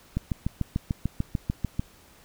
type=click train; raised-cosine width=5 ms; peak=-13 dBFS; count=12; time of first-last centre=0.17-1.795 s; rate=6.77 Hz; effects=pink hiss -55 dBFS RMS until 2.24 s